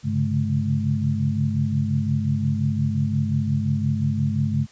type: tone cluster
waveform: sine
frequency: 99.4 / 137.7 / 143.4 / 213.6 Hz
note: G2 / C#3 / D3 / G#3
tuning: +25 / -11 / -41 / +49 cents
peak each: -25 dBFS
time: 0.03-4.67 s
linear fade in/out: 50 ms
effects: white hiss -52 dBFS RMS until 4.71 s + resampled to 16000 Hz